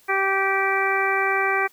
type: harmonic tone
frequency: 388.9 Hz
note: G4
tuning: 14 cents flat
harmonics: 1 / 2 / 3 / 4 / 5 / 6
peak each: -26 / -26 / -26 / -26 / -26 / -26 dBFS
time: 0.08-1.68 s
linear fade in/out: 20 ms
effects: white hiss -56 dBFS RMS until 1.72 s